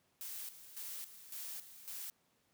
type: noise with tremolo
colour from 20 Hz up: blue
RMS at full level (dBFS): -45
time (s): 0.21-2.1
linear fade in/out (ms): 0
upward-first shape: square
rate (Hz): 1.8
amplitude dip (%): 70
effects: pink hiss -75 dBFS RMS until 2.53 s + high-pass 100 Hz 12 dB/octave